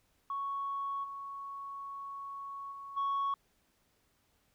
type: tone with level steps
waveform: sine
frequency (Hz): 1110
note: C#6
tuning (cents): +2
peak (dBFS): -33 / -40 / -43 / -28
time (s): 0.3-3.34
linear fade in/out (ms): 2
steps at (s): 1.03 / 2.71 / 2.96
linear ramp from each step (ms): 20
effects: tanh soft clip ceiling -28 dBFS + pink hiss -73 dBFS RMS until 4.54 s

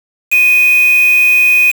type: tone with quantisation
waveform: sine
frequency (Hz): 2489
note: D#7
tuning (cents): 0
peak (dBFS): -6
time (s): 0.31-1.72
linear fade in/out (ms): 20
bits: 3
effects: none

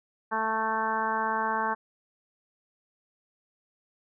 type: harmonic tone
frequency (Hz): 220.9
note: A3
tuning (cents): +7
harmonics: 1 / 2 / 3 / 4 / 5 / 6 / 7 / 8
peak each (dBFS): -38 / -37 / -38 / -29 / -31 / -39 / -33 / -41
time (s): 0.31-1.75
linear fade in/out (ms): 20
effects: none

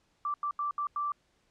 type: tone bursts at uneven times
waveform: sine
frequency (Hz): 1170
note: D6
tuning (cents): -7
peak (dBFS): -29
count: 5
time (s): 0.25-0.34 / 0.43-0.51 / 0.59-0.71 / 0.78-0.87 / 0.96-1.12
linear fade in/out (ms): 2
effects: pink hiss -71 dBFS RMS until 1.5 s + low-pass 7000 Hz 12 dB/octave

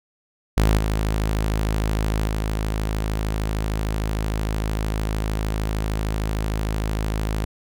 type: tone with level steps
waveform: sawtooth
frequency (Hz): 53.2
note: G#1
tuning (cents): +42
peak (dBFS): -11 / -16 / -18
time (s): 0.57-7.45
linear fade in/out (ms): 5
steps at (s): 0.77 / 2.27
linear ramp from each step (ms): 10
effects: none

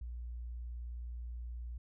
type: tone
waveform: sine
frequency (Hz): 59.5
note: A#1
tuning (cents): +36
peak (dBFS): -40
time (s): 0.01-1.78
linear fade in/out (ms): 5
effects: none

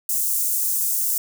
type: high-pass noise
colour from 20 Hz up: white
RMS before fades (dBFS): -22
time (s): 0.09-1.18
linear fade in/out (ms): 2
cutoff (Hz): 7100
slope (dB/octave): 24
effects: none

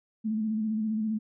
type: tone with vibrato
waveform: sine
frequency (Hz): 217.6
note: A3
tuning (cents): -19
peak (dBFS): -26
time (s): 0.24-1.19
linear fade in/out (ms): 20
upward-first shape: square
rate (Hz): 15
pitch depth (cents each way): 35
effects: none

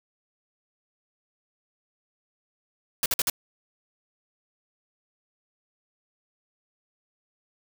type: noise bursts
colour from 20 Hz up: white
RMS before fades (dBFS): -24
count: 4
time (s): 3.03-3.299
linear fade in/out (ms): 2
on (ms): 29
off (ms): 51
effects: none

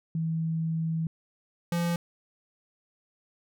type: tone pair in turn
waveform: sine / square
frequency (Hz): 162.2 / 171.45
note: E3 / F3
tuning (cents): -28 / -32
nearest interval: minor second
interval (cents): 96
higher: second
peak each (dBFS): -26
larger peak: neither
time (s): 0.15-1.07 / 1.72-1.96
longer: first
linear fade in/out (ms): 2
effects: none

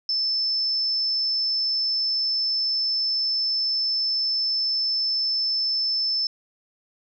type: tone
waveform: sine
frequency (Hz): 5274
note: E8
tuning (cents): 0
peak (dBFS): -21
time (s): 0.09-6.27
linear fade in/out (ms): 2
effects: none

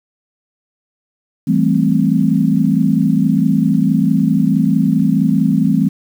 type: chord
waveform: sine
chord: A minor seventh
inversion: second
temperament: equal with one note detuned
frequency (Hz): 164.81 / 195.43 / 220 / 261.6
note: E3 / G3 / A3 / C4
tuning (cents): 0 / -5 / 0 / 0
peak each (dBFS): -16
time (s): 1.47-5.89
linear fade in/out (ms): 10
effects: 7-bit

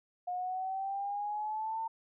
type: exponential sweep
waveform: sine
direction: up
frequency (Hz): 715 to 907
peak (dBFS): -33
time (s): 0.27-1.88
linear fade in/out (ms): 10
effects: none

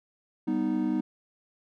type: chord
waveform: triangle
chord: G augmented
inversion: none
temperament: equal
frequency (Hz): 196 / 246.9 / 311.1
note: G3 / B3 / D#4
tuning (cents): 0 / 0 / 0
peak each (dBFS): -30 / -27 / -26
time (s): 0.47-1.01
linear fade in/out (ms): 10
effects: none

